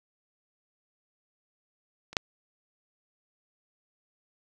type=clicks; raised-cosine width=0.2 ms; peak=-26 / -6 dBFS; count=2; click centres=2.13 / 2.168 s; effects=none

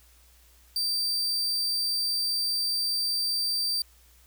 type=tone; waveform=40% pulse; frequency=4671 Hz; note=D8; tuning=10 cents flat; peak=-24 dBFS; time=0.76-3.82 s; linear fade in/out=2 ms; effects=added 60 Hz sine -57 dBFS peak until 4.26 s + white hiss -60 dBFS RMS until 4.26 s

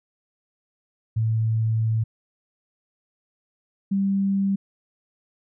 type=tone pair in turn; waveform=sine; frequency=111.5 / 196.22 Hz; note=A2 / G3; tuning=+23 / +2 cents; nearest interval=minor seventh; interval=979 cents; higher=second; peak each=-19 dBFS; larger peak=neither; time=1.16-2.04 / 3.91-4.56 s; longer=first; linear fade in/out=10 ms; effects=none

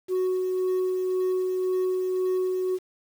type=tone with tremolo; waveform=sine; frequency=370 Hz; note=F#4; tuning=in tune; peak=-19 dBFS; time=0.08-2.79 s; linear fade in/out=50 ms; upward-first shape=sine; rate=1.9 Hz; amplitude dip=35%; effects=tanh soft clip ceiling -21 dBFS + 8-bit

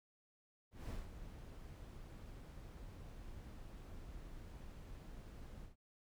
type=noise with ADSR envelope; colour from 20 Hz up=brown; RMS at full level=-43 dBFS; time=0.71-5.76 s; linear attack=190 ms; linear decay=170 ms; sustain=-9 dB; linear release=140 ms; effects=none

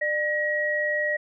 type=tone pair together; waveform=sine; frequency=599 / 1901.7 Hz; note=D5 / A#6; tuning=+34 / +34 cents; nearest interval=octave + minor sixth; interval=2000 cents; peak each=-27 / -24 dBFS; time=0.01-1.17 s; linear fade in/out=10 ms; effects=none

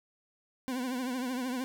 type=tone with vibrato; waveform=40% pulse; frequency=253.4 Hz; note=B3; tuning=45 cents sharp; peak=-31 dBFS; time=0.68-1.64 s; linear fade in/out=0 ms; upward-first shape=triangle; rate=13 Hz; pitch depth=97 cents each way; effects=none

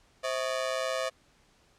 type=ring-modulated tone; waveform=sawtooth; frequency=587 Hz; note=D5; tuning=1 cent flat; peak=-22 dBFS; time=0.23-1.1 s; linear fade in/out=20 ms; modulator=61.4 Hz; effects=pink hiss -64 dBFS RMS until 1.78 s + low-pass 8000 Hz 12 dB/octave

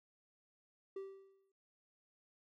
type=tone with exponential decay; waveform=triangle; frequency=388.6 Hz; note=G4; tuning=15 cents flat; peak=-38 dBFS; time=0.96-1.52 s; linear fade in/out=5 ms; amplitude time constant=120 ms; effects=none

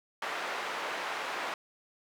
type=band-pass noise; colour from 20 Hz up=white; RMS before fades=-36 dBFS; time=0.22-1.54 s; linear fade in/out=2 ms; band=470 to 1800 Hz; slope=12 dB/octave; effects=none

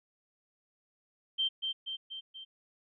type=tone with echo; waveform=sine; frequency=3136 Hz; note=G7; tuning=in tune; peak=-27 dBFS; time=1.38-1.49 s; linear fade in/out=20 ms; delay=240 ms; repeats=4; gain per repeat=-4 dB; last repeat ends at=2.45 s; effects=none

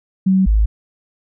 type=tone pair in turn; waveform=sine; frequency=189.5 / 53.18 Hz; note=F#3 / G#1; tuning=+42 / +42 cents; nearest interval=octave + minor seventh; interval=2200 cents; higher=first; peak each=-10 dBFS; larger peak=neither; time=0.26-0.46 / 0.46-0.66 s; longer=neither; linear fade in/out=10 ms; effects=none

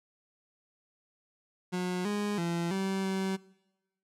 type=tone with pitch steps; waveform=30% pulse; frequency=180.9 / 206.4 / 170.2 / 192.6 / 191.3 Hz; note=F#3 / G#3 / F3 / G3 / G3; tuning=-39 / -10 / -44 / -30 / -42 cents; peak=-27 dBFS; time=1.72-3.37 s; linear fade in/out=20 ms; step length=330 ms; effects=noise-tail reverb RT60 1.0 s tail -22 dB re dry + low-pass 10000 Hz 12 dB/octave

